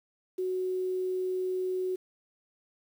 sine tone with quantisation, 370 Hz, F#4, in tune, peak -28 dBFS, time 0.38-1.96 s, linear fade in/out 10 ms, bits 9, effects none

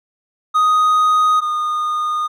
triangle tone pair in turn, 1247 / 1226.3 Hz, D#6 / D#6, +3 / -26 cents, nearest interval unison, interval 29 cents, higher first, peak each -9 / -15 dBFS, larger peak first, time 0.54-1.41 / 1.41-2.28 s, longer neither, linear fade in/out 20 ms, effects none

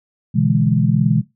sine chord, E dominant seventh, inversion second, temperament equal, 123.47 / 146.83 / 164.81 / 207.7 Hz, B2 / D3 / E3 / G#3, 0 / 0 / 0 / 0 cents, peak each -18 dBFS, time 0.34-1.22 s, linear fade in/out 20 ms, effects noise-tail reverb RT60 0.2 s tail -18 dB re dry

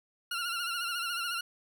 20% pulse tone with vibrato, 1396.9 Hz, F6, in tune, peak -27 dBFS, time 0.31-1.41 s, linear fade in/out 5 ms, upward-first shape sine, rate 14 Hz, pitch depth 60 cents each way, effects none

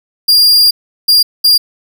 45% pulse tone bursts at uneven times, 4807 Hz, D8, 39 cents sharp, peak -4 dBFS, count 3, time 0.28-0.71 / 1.08-1.23 / 1.44-1.58 s, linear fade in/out 10 ms, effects none

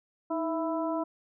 harmonic tone with a mistuned harmonic, 330.3 Hz, E4, 4 cents sharp, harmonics 1 / 2 / 3 / 4, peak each -31 / -32 / -35 / -41 dBFS, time 0.3-1.04 s, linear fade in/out 10 ms, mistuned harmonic 1, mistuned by -70 cents, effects none

